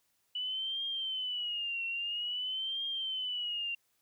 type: tone with vibrato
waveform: sine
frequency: 2960 Hz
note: F#7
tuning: in tune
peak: -33 dBFS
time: 0.35-3.75 s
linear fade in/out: 5 ms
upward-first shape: triangle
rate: 0.5 Hz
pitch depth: 150 cents each way
effects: white hiss -75 dBFS RMS until 4.01 s